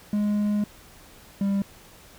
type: tone pair in turn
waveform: triangle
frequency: 207.7 / 198.24 Hz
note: G#3 / G3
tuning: 0 / +20 cents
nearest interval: minor second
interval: 80 cents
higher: first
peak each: -19 dBFS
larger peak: neither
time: 0.13-0.64 / 1.41-1.62 s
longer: first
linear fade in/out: 2 ms
effects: pink hiss -50 dBFS RMS until 2.18 s